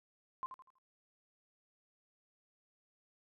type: tone with echo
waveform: sine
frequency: 1046.5 Hz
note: C6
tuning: in tune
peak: -36 dBFS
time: 0.43-0.46 s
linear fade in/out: 0 ms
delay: 81 ms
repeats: 4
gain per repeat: -9 dB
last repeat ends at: 0.784 s
effects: none